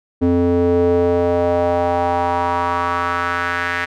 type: tone with band-pass filter sweep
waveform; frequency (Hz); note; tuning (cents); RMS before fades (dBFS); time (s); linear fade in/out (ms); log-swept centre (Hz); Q
square; 87.2; F2; -2; -17; 0.21-3.86; 20; 320 to 1800; 3.1
effects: none